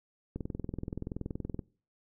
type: click train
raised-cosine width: 3 ms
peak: -23 dBFS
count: 27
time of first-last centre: 0.36-1.592 s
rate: 21.1 Hz
effects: noise-tail reverb RT60 0.4 s tail -22 dB re dry